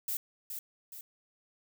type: noise with echo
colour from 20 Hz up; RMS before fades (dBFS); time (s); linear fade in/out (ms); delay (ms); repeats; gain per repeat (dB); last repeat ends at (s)
violet; -34; 0.08-0.17; 2; 420; 2; -6; 1.01
effects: none